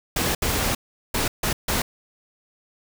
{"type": "noise bursts at uneven times", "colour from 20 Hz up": "pink", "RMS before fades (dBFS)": -23, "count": 5, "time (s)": [[0.16, 0.35], [0.42, 0.75], [1.14, 1.28], [1.43, 1.53], [1.68, 1.82]], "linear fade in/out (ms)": 5, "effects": []}